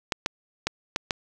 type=clicks; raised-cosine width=0.2 ms; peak=-7 dBFS; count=5; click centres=0.122 / 0.261 / 0.67 / 0.961 / 1.108 s; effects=none